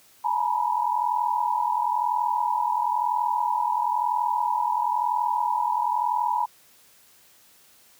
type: tone cluster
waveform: sine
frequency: 852 / 943 / 984 Hz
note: G#5 / A#5 / B5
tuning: +44 / +20 / -7 cents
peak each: -26 dBFS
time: 0.24-6.46 s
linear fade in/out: 10 ms
effects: white hiss -56 dBFS RMS until 7.99 s + high-pass 60 Hz 12 dB/octave